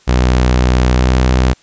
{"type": "tone with pitch glide", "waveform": "sawtooth", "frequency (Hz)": [62.3, 63.28], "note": ["B1", "B1"], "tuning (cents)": [16, 43], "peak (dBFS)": -5, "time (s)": [0.07, 1.54], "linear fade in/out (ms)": 20, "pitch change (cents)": 27, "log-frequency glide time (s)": [0.94, 1.08], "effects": ["white hiss -49 dBFS RMS until 1.62 s", "resampled to 16000 Hz"]}